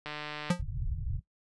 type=click train; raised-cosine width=0.3 ms; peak=-22 dBFS; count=68; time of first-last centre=0.06-0.507 s; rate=150 Hz
type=tone with exponential decay; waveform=square; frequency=176.9 Hz; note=F3; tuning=23 cents sharp; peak=-21 dBFS; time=0.5-0.62 s; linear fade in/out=5 ms; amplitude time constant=26 ms
type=low-pass noise; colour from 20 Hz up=pink; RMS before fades=-34 dBFS; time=0.59-1.21 s; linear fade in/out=10 ms; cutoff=150 Hz; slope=96 dB/octave
effects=noise-tail reverb RT60 0.1 s tail -18 dB re dry + resampled to 24000 Hz